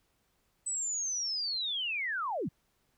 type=linear sweep; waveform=sine; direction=down; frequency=8080 to 108.7 Hz; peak=-31 dBFS; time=0.66-2.49 s; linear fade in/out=10 ms; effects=pink hiss -74 dBFS RMS until 2.97 s